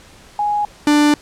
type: tone pair in turn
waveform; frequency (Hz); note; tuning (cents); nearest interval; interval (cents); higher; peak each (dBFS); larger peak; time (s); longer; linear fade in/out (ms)
sine / 45% pulse; 830 / 295.6; G#5 / D4; -1 / +11; octave + tritone; 1788; first; -15 / -10; second; 0.39-0.65 / 0.87-1.14; second; 2
effects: pink hiss -44 dBFS RMS until 1.21 s + low-pass 9000 Hz 12 dB/octave